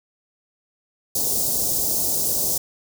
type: band-stop noise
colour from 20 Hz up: white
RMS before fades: -22 dBFS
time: 1.15-2.58 s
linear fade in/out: 5 ms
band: 690 to 5200 Hz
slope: 24 dB/octave
effects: none